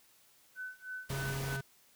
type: tone with tremolo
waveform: sine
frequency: 1508 Hz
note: F#6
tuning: 32 cents sharp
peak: -38 dBFS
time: 0.55-1.62 s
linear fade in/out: 50 ms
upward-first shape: sine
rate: 3.2 Hz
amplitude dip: 95%
type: noise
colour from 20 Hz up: pink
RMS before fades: -42 dBFS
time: 1.09-1.57 s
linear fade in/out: 10 ms
type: tone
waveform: square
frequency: 135.9 Hz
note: C#3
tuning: 34 cents flat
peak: -37 dBFS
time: 1.1-1.61 s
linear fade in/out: 5 ms
effects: white hiss -65 dBFS RMS until 1.95 s